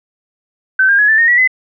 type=tone with pitch steps; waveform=sine; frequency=1535 / 1607.6 / 1683.6 / 1763.3 / 1846.6 / 1934 / 2025 Hz; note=G6 / G6 / G#6 / A6 / A#6 / B6 / B6; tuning=-37 / +43 / +23 / +3 / -17 / -37 / +43 cents; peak=-7 dBFS; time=0.79-1.476 s; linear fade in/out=5 ms; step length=98 ms; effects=none